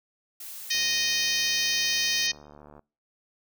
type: noise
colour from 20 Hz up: blue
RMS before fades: -40 dBFS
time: 0.4-2.27 s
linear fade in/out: 5 ms
type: harmonic tone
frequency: 620 Hz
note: D#5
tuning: 6 cents flat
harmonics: 3 / 4 / 5 / 6 / 7 / 8 / 9 / 10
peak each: -32 / -32 / -32 / -32 / -32 / -32 / -32 / -32 dBFS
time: 0.7-2.32 s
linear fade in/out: 10 ms
type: click train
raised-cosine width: 1 ms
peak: -34 dBFS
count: 152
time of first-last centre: 0.75-2.793 s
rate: 73.9 Hz
effects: noise-tail reverb RT60 0.4 s tail -26 dB re dry